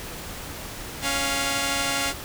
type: tone pair together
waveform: 5% pulse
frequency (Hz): 276.9 / 698.5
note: C#4 / F5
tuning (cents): -2 / 0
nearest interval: octave + major third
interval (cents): 1602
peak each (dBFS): -15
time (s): 1.01-2.14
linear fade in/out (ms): 50
effects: pink hiss -36 dBFS RMS until 2.24 s